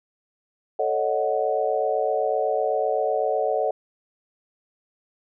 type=chord; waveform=sine; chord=D# half-diminished seventh; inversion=second; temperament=equal; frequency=440 / 554.4 / 622.3 / 740 Hz; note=A4 / C#5 / D#5 / F#5; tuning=0 / 0 / 0 / 0 cents; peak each=-26 dBFS; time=0.79-3.71 s; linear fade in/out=5 ms; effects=none